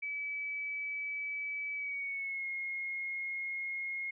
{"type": "tone with pitch glide", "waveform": "sine", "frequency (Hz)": [2294, 2153], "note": ["D7", "C7"], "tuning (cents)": [-41, 49], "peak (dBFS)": -35, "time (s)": [0.02, 4.11], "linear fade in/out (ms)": 10, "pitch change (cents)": -110, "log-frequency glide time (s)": [1.75, 2.47], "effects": []}